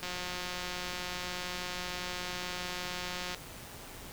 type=click train; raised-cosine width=0.2 ms; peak=-20 dBFS; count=598; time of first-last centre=0.03-3.347 s; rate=180 Hz; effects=pink hiss -47 dBFS RMS until 4.12 s